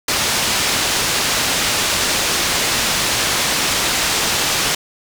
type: low-pass noise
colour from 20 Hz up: white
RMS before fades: -18 dBFS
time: 0.08-4.75 s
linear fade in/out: 5 ms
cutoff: 6400 Hz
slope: 12 dB/octave
effects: none